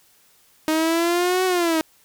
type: exponential two-way sweep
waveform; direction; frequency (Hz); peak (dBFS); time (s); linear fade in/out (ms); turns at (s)
sawtooth; up then down; 311.1 to 374.7 to 313.4; -14; 0.68-1.81; 0; 1.45
effects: white hiss -57 dBFS RMS until 2.04 s